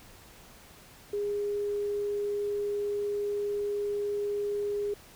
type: tone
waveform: sine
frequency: 410 Hz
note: G#4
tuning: 22 cents flat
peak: -28 dBFS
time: 1.13-4.94 s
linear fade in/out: 5 ms
effects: pink hiss -53 dBFS RMS until 5.15 s